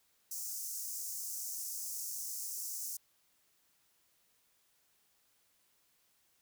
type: high-pass noise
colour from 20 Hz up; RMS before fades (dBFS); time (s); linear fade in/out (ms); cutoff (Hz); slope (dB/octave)
pink; -41; 0.31-2.97; 5; 5600; 48
effects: white hiss -73 dBFS RMS until 6.41 s